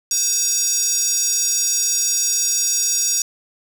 square tone with high-pass filter, 518 Hz, C5, 17 cents flat, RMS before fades -19 dBFS, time 0.11-3.22 s, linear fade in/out 2 ms, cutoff 6200 Hz, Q 7.9, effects none

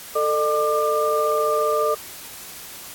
sine tone cluster, 443.6 / 605 / 1194 Hz, A4 / D#5 / D6, +14 / -49 / +28 cents, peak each -22 dBFS, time 0.15-1.95 s, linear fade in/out 10 ms, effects white hiss -38 dBFS RMS until 2.94 s + AAC 64 kbps

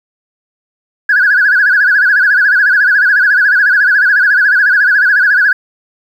sine tone with vibrato, 1572 Hz, G6, 4 cents sharp, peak -5 dBFS, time 1.09-5.53 s, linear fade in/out 5 ms, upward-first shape sine, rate 14 Hz, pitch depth 140 cents each way, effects tanh soft clip ceiling -1 dBFS + 7-bit

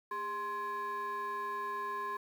sine tone with frequency modulation, 1046.5 Hz, C6, in tune, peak -33 dBFS, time 0.11-2.17 s, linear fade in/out 5 ms, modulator 640 Hz, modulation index 0.68, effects tanh soft clip ceiling -33 dBFS + 10-bit

